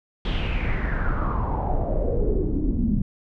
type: noise with low-pass filter sweep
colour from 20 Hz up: brown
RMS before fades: -23 dBFS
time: 0.25-3.02 s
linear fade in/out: 2 ms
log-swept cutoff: 3400 to 200 Hz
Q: 5.7
effects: none